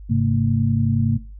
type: tone cluster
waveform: sine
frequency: 101.9 / 132.6 / 226.6 Hz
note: G#2 / C3 / A#3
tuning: -32 / +23 / -49 cents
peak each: -20 dBFS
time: 0.09-1.18 s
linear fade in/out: 20 ms
effects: noise-tail reverb RT60 0.3 s tail -18 dB re dry + added 50 Hz sine -35 dBFS peak until 1.39 s